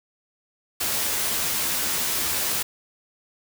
white noise with comb filter, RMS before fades -25 dBFS, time 0.8-2.63 s, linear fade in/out 10 ms, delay 13 ms, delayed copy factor +0.55, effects none

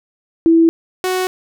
sine / sawtooth tone pair in turn, 329.6 / 370 Hz, E4 / F#4, 0 / 0 cents, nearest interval major second, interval 200 cents, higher second, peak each -7 / -12 dBFS, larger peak first, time 0.46-0.69 / 1.04-1.27 s, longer neither, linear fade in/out 0 ms, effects none

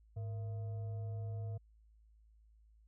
sine tone with frequency modulation, 105.2 Hz, G#2, 23 cents sharp, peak -38 dBFS, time 0.16-1.58 s, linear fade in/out 10 ms, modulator 571 Hz, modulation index 0.27, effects added 54 Hz sine -62 dBFS peak until 2.87 s

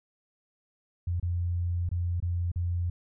sine tone with dropouts, 87.31 Hz, F2, in tune, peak -26 dBFS, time 1.07-2.9 s, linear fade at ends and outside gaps 5 ms, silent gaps 1.199-1.227 / 1.891-1.914 / 2.202-2.224 / 2.517-2.558 s, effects none

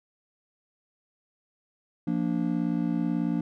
triangle chord, Bb major, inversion second, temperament just, 174.81 / 233.1 / 291.4 Hz, F3 / Bb3 / D4, +2 / 0 / -13 cents, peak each -27 dBFS, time 2.07-3.41 s, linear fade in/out 5 ms, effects none

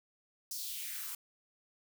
blue noise with high-pass filter sweep, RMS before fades -41 dBFS, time 0.51-1.15 s, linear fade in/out 2 ms, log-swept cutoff 5600 to 980 Hz, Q 2.7, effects none

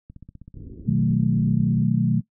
click train, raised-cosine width 5 ms, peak -29 dBFS, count 17, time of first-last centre 0.1-1.113 s, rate 15.8 Hz
pink low-pass noise, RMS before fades -40 dBFS, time 0.55-1.84 s, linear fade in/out 10 ms, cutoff 410 Hz, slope 48 dB/octave
sine chord, B dominant seventh, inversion none, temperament equal, 123.47 / 155.56 / 185 / 220 Hz, B2 / D#3 / F#3 / A3, 0 / 0 / 0 / 0 cents, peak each -23 dBFS, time 0.86-2.21 s, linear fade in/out 20 ms
effects noise-tail reverb RT60 0.1 s tail -19 dB re dry

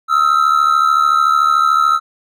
triangle ring-modulated tone, 1312 Hz, E6, 9 cents flat, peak -5 dBFS, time 0.08-2 s, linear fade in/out 50 ms, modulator 36.8 Hz, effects none

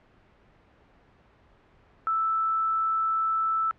sine tone, 1318.5 Hz, E6, in tune, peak -22 dBFS, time 2.07-3.71 s, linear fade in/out 0 ms, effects pink hiss -59 dBFS RMS until 3.78 s + low-pass 2000 Hz 12 dB/octave

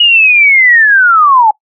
sine linear sweep, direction down, 2905 to 830.6 Hz, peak -3 dBFS, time 0-1.51 s, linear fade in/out 5 ms, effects noise-tail reverb RT60 0.1 s tail -22 dB re dry

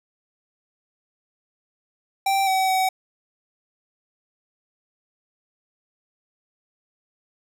square tone with pitch steps, 781 / 760 / 755 Hz, G5 / F#5 / F#5, -7 / +46 / +35 cents, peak -19 dBFS, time 2.26-2.89 s, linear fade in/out 5 ms, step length 210 ms, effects none

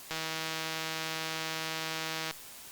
click train, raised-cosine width 0.2 ms, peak -17 dBFS, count 353, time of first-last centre 0.11-2.31 s, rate 160 Hz, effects white hiss -48 dBFS RMS until 2.71 s + Opus 48 kbps

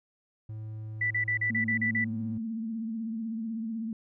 triangle tone, 108.8 Hz, A2, 19 cents flat, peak -34 dBFS, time 0.49-2.38 s, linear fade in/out 5 ms
sine tone bursts, 1975.5 Hz, B6, in tune, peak -25 dBFS, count 8, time 1.01-2.044 s, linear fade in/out 5 ms, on 96 ms, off 38 ms
sine tone with vibrato, 224.3 Hz, A3, 34 cents sharp, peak -31 dBFS, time 1.5-3.93 s, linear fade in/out 2 ms, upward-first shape triangle, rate 16 Hz, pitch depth 68 cents each way
effects none

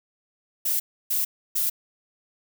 violet noise bursts, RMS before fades -24 dBFS, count 3, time 0.65-1.7 s, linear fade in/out 10 ms, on 150 ms, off 300 ms, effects none

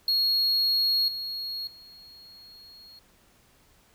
triangle tone with level steps, 4304 Hz, C8, 48 cents sharp, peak -20 / -30 / -46 dBFS, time 0.08-2.99 s, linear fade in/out 2 ms, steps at 1.08 / 1.67 s, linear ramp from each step 2 ms, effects pink hiss -61 dBFS RMS until 3.94 s

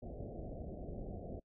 pink low-pass noise, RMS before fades -45 dBFS, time 0.02-1.4 s, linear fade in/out 10 ms, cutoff 720 Hz, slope 96 dB/octave, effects noise-tail reverb RT60 0.1 s tail -25 dB re dry

